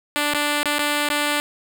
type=tone with dropouts; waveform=5% pulse; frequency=293.7 Hz; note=D4; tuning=in tune; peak=-8 dBFS; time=0.16-1.4 s; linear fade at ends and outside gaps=0 ms; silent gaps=0.337-0.347 / 0.631-0.657 / 0.785-0.793 / 1.088-1.1 s; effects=none